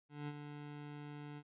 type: tone with ADSR envelope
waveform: 25% pulse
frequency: 146.83 Hz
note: D3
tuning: in tune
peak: -36 dBFS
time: 0.09-1.43 s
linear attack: 190 ms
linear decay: 42 ms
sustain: -7 dB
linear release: 53 ms
effects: resampled to 8000 Hz